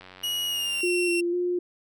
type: click train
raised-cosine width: 0.3 ms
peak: -29 dBFS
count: 75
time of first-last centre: 0.01-0.807 s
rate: 92.9 Hz
type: tone with pitch glide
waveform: 40% pulse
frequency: 2903 to 2724 Hz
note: F#7 to F7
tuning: -34 to -44 cents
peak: -25 dBFS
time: 0.23-1.21 s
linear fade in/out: 10 ms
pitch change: -110 cents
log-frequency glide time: 0.46-0.89 s
type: tone with vibrato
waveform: sine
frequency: 350.9 Hz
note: F4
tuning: 8 cents sharp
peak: -23 dBFS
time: 0.83-1.59 s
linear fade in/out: 5 ms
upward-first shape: square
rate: 2 Hz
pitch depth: 22 cents each way
effects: none

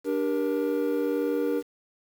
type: chord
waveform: triangle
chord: G minor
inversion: second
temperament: equal with one note detuned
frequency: 293.7 / 392 / 473.5 Hz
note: D4 / G4 / Bb4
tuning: 0 / 0 / +27 cents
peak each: -26 / -29 / -25 dBFS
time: 0.04-1.63 s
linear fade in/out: 50 ms
effects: 8-bit

